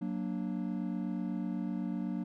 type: chord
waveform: triangle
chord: Gb augmented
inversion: none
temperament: equal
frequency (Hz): 185 / 233.1 / 293.7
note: Gb3 / Bb3 / D4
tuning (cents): 0 / 0 / 0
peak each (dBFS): -34 / -35 / -37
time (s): 0.01-2.24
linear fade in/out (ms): 10
effects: none